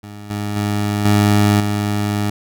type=tone with level steps; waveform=20% pulse; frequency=103.4 Hz; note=G#2; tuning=7 cents flat; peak=-27 / -16 / -12 / -6 / -12 dBFS; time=0.03-2.3 s; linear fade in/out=5 ms; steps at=0.3 / 0.56 / 1.05 / 1.6 s; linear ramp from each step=5 ms; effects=none